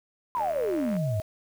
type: exponential sweep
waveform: sine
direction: down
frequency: 1033 to 94.7 Hz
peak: -25 dBFS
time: 0.35-1.2 s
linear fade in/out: 0 ms
type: click train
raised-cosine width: 0.5 ms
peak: -26 dBFS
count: 48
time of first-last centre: 0.37-0.966 s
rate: 78.8 Hz
type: tone with pitch glide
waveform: sine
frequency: 610 to 636.6 Hz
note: D#5 to D#5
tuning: -34 to +39 cents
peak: -32 dBFS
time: 0.4-1.22 s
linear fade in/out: 5 ms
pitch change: +73 cents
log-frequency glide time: 0.92-1.06 s
effects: 8-bit